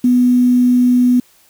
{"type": "tone with quantisation", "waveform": "sine", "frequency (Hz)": 247.5, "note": "B3", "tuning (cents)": 4, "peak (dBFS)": -8, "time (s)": [0.04, 1.2], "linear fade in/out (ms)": 5, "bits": 6, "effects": ["white hiss -51 dBFS RMS until 1.49 s"]}